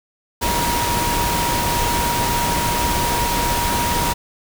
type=tone in noise; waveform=sine; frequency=951 Hz; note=A#5; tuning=34 cents sharp; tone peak=-21 dBFS; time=0.41-4.14 s; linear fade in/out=20 ms; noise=pink; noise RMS=-21 dBFS; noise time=0.41-4.14 s; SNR=-3 dB; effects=none